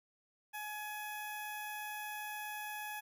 10% pulse tone with notch filter, 843 Hz, G#5, 26 cents sharp, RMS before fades -43 dBFS, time 0.53-3.01 s, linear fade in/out 20 ms, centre 4400 Hz, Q 0.72, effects none

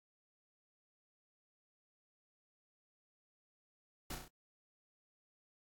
pink noise with echo, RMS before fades -43 dBFS, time 4.1-4.15 s, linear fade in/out 5 ms, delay 33 ms, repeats 4, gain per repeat -4 dB, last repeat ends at 4.282 s, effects AAC 64 kbps

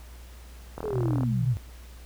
click train, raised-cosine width 1 ms, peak -20 dBFS, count 19, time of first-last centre 0.78-1.233 s, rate 39.7 Hz
sine linear sweep, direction down, 440 to 92.5 Hz, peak -28 dBFS, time 0.84-1.57 s, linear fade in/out 0 ms
sine tone with vibrato, 123.47 Hz, B2, in tune, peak -24 dBFS, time 0.92-1.56 s, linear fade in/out 50 ms, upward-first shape sine, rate 7.4 Hz, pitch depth 20 cents each way
effects added 60 Hz sine -43 dBFS peak until 2.05 s + pink hiss -53 dBFS RMS until 2.05 s

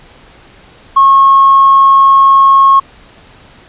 triangle tone with hard clipping, 1089 Hz, C#6, 31 cents flat, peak -3 dBFS, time 0.96-2.8 s, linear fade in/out 10 ms, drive 4 dB, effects pink hiss -40 dBFS RMS until 3.68 s + resampled to 8000 Hz

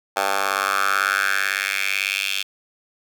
10% pulse tone with high-pass filter sweep, 98 Hz, G2, in tune, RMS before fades -22 dBFS, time 0.16-2.43 s, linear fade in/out 10 ms, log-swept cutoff 840 to 3000 Hz, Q 3.9, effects none

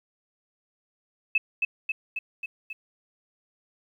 sine tone with echo, 2605 Hz, E7, 21 cents flat, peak -18 dBFS, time 1.35-1.38 s, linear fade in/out 5 ms, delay 270 ms, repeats 5, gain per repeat -3 dB, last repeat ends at 2.73 s, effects 10-bit

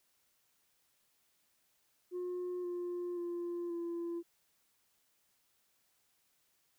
sine tone with pitch steps, 359 / 352.8 / 346.8 / 340.8 Hz, F4 / F4 / F4 / F4, +48 / +18 / -12 / -42 cents, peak -34 dBFS, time 2.11-4.23 s, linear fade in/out 50 ms, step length 530 ms, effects tanh soft clip ceiling -35 dBFS + white hiss -75 dBFS RMS until 6.78 s

